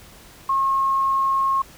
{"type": "tone", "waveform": "sine", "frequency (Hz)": 1081, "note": "C#6", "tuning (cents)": -44, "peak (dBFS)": -17, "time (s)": [0.49, 1.62], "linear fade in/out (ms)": 5, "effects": ["pink hiss -46 dBFS RMS until 1.77 s"]}